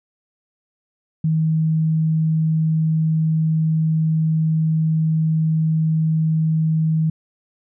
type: tone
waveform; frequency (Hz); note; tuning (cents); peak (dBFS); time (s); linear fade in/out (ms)
sine; 158.9; D#3; +37; -15; 1.24-7.1; 5
effects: none